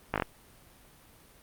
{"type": "slowing click train", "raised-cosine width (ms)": 0.5, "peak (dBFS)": -12, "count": 5, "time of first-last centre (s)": [0.14, 0.222], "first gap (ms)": 18, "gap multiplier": 1.09, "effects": ["pink hiss -57 dBFS RMS until 1.42 s", "Opus 32 kbps"]}